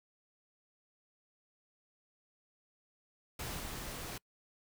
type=noise with level steps; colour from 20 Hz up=pink; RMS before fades=-41 / -43 dBFS; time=3.39-4.18 s; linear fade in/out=5 ms; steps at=3.59 s; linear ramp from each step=5 ms; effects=noise-tail reverb RT60 0.1 s tail -26 dB re dry